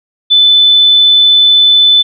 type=tone; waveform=sine; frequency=3508 Hz; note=A7; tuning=6 cents flat; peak=-3 dBFS; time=0.3-2.03 s; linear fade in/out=20 ms; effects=none